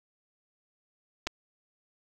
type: clicks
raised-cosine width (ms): 0.2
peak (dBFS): -15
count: 2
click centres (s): 1.269 / 1.272
effects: none